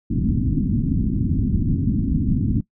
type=low-pass noise; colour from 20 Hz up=white; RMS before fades=-20 dBFS; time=0.1-2.61 s; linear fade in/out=10 ms; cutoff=270 Hz; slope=48 dB/octave; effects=noise-tail reverb RT60 0.1 s tail -21 dB re dry